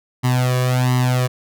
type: tone with flanger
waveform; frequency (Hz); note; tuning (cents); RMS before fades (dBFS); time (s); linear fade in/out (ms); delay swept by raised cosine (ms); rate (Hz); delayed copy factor
sawtooth; 126.2; B2; +38; -17; 0.23-1.28; 20; 1 to 1.77; 1.4; +1
effects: none